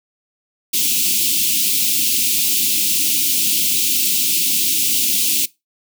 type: band-stop noise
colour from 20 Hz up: white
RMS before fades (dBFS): -17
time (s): 0.73-5.46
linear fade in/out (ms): 10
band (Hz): 340 to 2500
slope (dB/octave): 48
effects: noise-tail reverb RT60 0.2 s tail -20 dB re dry + high-pass 200 Hz 12 dB/octave